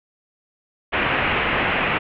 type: low-pass noise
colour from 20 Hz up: white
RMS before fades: -21 dBFS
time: 0.92-1.99 s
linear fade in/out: 20 ms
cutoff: 2800 Hz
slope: 48 dB/octave
effects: none